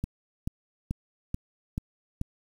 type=click train; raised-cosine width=5 ms; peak=-17 dBFS; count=6; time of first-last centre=0.04-2.214 s; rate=2.3 Hz; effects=8-bit